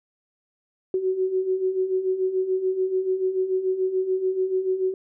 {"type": "beating tone pair", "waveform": "sine", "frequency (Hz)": [370, 376.9], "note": ["F#4", "F#4"], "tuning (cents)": [0, 32], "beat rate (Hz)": 6.9, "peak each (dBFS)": [-28, -22], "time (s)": [0.94, 4.94], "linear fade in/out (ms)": 2, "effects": []}